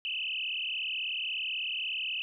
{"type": "tone with frequency modulation", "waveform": "sine", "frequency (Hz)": 2811, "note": "F7", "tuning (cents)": 11, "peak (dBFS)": -31, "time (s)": [0.05, 2.22], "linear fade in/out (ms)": 0, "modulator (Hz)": 38.2, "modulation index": 6.8, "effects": []}